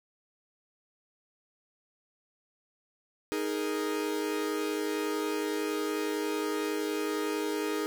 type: chord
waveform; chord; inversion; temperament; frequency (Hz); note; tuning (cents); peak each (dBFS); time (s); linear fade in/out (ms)
45% pulse; D# suspended fourth; none; equal; 311.1 / 415.3 / 466.2; D#4 / G#4 / A#4; 0 / 0 / 0; -33 / -33 / -37; 3.32-7.86; 0
effects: none